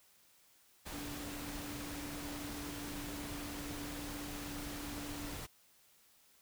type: tone in noise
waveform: sine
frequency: 290.4 Hz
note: D4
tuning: 19 cents flat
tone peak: -45 dBFS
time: 0.92-5.35 s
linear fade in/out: 20 ms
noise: pink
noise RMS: -45 dBFS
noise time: 0.85-5.47 s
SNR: -3 dB
effects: white hiss -67 dBFS RMS until 6.41 s